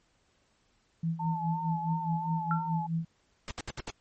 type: tone with tremolo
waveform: sine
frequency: 164.7 Hz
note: E3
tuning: 1 cent flat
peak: -26 dBFS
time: 1.03-3.05 s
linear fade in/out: 5 ms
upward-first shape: sine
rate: 4.8 Hz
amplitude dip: 80%
type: tone with vibrato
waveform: sine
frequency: 881 Hz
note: A5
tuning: 2 cents sharp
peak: -32 dBFS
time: 1.19-2.87 s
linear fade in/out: 10 ms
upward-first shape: sine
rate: 2.9 Hz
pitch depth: 60 cents each way
type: tone with exponential decay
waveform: sine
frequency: 1360 Hz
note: F6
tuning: 46 cents flat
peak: -25 dBFS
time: 2.51-2.7 s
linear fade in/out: 1 ms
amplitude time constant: 41 ms
type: noise bursts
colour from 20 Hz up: pink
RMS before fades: -37 dBFS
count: 5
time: 3.48-3.902 s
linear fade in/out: 0 ms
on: 30 ms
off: 68 ms
effects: pink hiss -70 dBFS RMS until 4 s + MP3 32 kbps